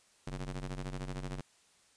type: ring-modulated tone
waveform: sawtooth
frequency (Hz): 92.8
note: F#2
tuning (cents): +6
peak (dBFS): -31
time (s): 0.27-1.41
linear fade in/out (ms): 5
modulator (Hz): 53
effects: white hiss -66 dBFS RMS until 1.96 s + resampled to 22050 Hz